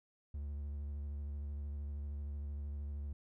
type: tone with vibrato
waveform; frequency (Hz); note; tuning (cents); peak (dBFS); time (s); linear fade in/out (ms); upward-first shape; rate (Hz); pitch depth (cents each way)
triangle; 72.1; D2; -31; -37; 0.34-3.13; 5; square; 13; 27
effects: none